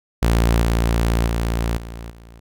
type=tone with level steps; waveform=sawtooth; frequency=57.3 Hz; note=A#1; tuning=29 cents flat; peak=-10 / -12 / -15 / -27 / -37 dBFS; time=0.22-2.4 s; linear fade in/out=10 ms; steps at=0.62 / 1.27 / 1.77 / 2.1 s; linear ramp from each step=5 ms; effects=none